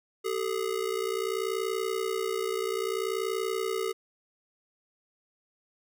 square ring-modulated tone, 415.3 Hz, G#4, in tune, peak -26 dBFS, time 0.24-3.93 s, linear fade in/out 20 ms, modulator 30.3 Hz, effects none

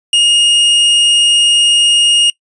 45% pulse tone, 2854 Hz, F7, 37 cents sharp, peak -7 dBFS, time 0.13-2.3 s, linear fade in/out 2 ms, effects noise-tail reverb RT60 0.1 s tail -22 dB re dry + resampled to 22050 Hz

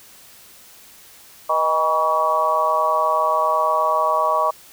harmonic tone with a mistuned harmonic, 161.1 Hz, E3, 39 cents flat, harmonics 3 / 4 / 5 / 6 / 7, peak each -31 / -21 / -27 / -22 / -19 dBFS, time 1.49-4.51 s, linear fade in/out 10 ms, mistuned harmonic 4, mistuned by -55 cents, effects white hiss -46 dBFS RMS until 4.72 s

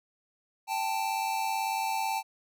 square tone pair together, 784 / 882.1 Hz, G5 / A5, 0 / +4 cents, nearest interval major second, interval 204 cents, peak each -33 / -31 dBFS, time 0.67-2.23 s, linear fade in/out 50 ms, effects none

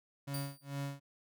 35% pulse tone with tremolo, 140.1 Hz, C#3, 19 cents sharp, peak -34 dBFS, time 0.27-1 s, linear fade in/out 10 ms, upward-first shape sine, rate 2.3 Hz, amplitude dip 100%
10% pulse tone with exponential decay, 4684 Hz, D8, 5 cents flat, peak -33 dBFS, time 0.34-0.77 s, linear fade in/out 2 ms, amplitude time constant 93 ms
effects none

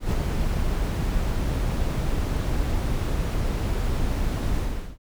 brown noise with ADSR envelope, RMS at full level -21 dBFS, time 0-4.98 s, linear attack 120 ms, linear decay 20 ms, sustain -3 dB, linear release 410 ms, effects none

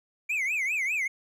triangle tone with vibrato, 2300 Hz, D7, 37 cents flat, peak -24 dBFS, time 0.29-1.08 s, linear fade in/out 10 ms, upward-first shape triangle, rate 5 Hz, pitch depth 250 cents each way, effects none

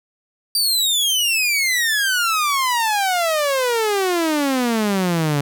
sawtooth exponential sweep, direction down, 4719 to 140 Hz, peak -13 dBFS, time 0.55-5.41 s, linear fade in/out 2 ms, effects none

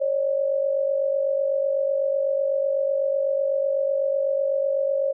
sine tone pair together, 548 / 596 Hz, C#5 / D5, -20 / +25 cents, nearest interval minor second, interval 145 cents, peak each -21 / -26 dBFS, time 0-5.13 s, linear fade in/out 20 ms, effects none

